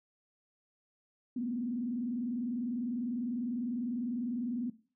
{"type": "tone with vibrato", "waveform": "sine", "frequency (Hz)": 242.1, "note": "B3", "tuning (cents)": -34, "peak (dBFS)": -32, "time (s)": [1.36, 4.7], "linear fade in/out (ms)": 5, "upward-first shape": "square", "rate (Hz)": 20, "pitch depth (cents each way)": 100, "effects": ["noise-tail reverb RT60 0.4 s tail -18 dB re dry"]}